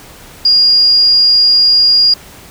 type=tone; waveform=sine; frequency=4841 Hz; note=D#8; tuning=48 cents flat; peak=-5 dBFS; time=0.45-2.14 s; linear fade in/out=5 ms; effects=pink hiss -36 dBFS RMS until 2.5 s